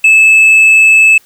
sine tone with tanh clipping, 2612 Hz, E7, 17 cents flat, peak -3 dBFS, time 0.04-1.18 s, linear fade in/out 5 ms, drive 3 dB, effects white hiss -47 dBFS RMS until 1.25 s

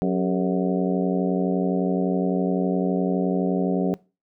harmonic tone with a mistuned harmonic, 91.8 Hz, F#2, 13 cents flat, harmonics 2 / 3 / 4 / 5 / 6 / 7 / 8, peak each -22 / -26 / -28 / -30 / -32 / -33 / -34 dBFS, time 0.02-3.94 s, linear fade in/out 0 ms, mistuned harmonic 4, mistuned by +110 cents, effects noise-tail reverb RT60 0.3 s tail -22 dB re dry

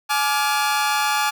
sawtooth chord, D diminished, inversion second, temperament just, 845.8 / 1174.7 / 1409.6 Hz, Ab5 / D6 / F6, +31 / 0 / +16 cents, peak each -17 / -20 / -22 dBFS, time 0.09-1.31 s, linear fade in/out 20 ms, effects none

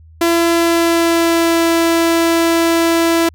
sawtooth tone with pitch glide, 337.3 to 333.2 Hz, E4 to E4, +40 to +19 cents, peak -7 dBFS, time 0.21-3.29 s, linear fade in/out 5 ms, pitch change -21 cents, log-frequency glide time 0.49-1.64 s, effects added 80 Hz sine -39 dBFS peak until 3.34 s

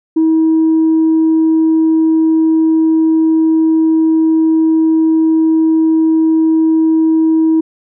sine tone, 320.5 Hz, E4, 49 cents flat, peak -6 dBFS, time 0.16-7.61 s, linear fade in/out 10 ms, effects tanh soft clip ceiling -5 dBFS

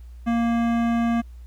sine tone with hard clipping, 233.1 Hz, A#3, in tune, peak -21 dBFS, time 0.26-1.22 s, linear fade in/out 20 ms, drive 16 dB, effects added 60 Hz sine -38 dBFS peak until 1.46 s + pink hiss -63 dBFS RMS until 1.46 s

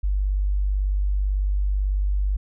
sine tone, 49.05 Hz, G1, 2 cents sharp, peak -19 dBFS, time 0.03-2.37 s, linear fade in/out 10 ms, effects none

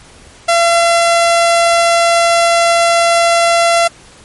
sawtooth tone, 680 Hz, F5, 46 cents flat, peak -4 dBFS, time 0.48-3.88 s, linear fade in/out 10 ms, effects pink hiss -40 dBFS RMS until 4.24 s + MP3 48 kbps

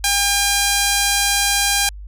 5% pulse tone, 804 Hz, G5, 44 cents sharp, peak -3 dBFS, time 0.04-1.89 s, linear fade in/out 2 ms, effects added 50 Hz sine -31 dBFS peak until 2.07 s

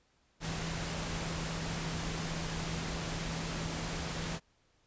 sine tone in noise, 163.4 Hz, E3, 15 cents flat, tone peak -39 dBFS, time 0.4-4.4 s, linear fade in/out 50 ms, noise pink, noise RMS -38 dBFS, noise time 0.4-4.4 s, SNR -4 dB, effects pink hiss -71 dBFS RMS until 4.86 s + resampled to 16000 Hz

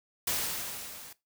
white noise with level ramp, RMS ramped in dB -29 to -48 dBFS, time 0.27-1.13 s, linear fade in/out 5 ms, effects noise-tail reverb RT60 0.2 s tail -18 dB re dry

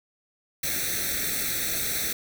white noise with comb filter, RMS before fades -28 dBFS, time 0.63-2.13 s, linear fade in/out 5 ms, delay 0.5 ms, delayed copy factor +1, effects none

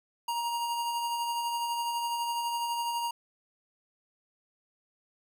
square tone with tremolo, 942 Hz, A#5, 18 cents sharp, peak -29 dBFS, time 0.28-3.11 s, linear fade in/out 5 ms, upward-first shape sine, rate 12 Hz, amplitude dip 30%, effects none

